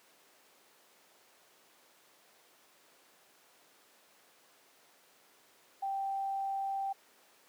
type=tone; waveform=sine; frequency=783 Hz; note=G5; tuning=2 cents flat; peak=-32 dBFS; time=5.82-6.93 s; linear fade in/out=10 ms; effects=pink hiss -63 dBFS RMS until 7.48 s + high-pass 400 Hz 12 dB/octave